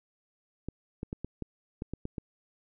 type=clicks; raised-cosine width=3 ms; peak=-22 dBFS; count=9; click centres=0.686 / 1.031 / 1.129 / 1.246 / 1.423 / 1.821 / 1.936 / 2.054 / 2.182 s; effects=none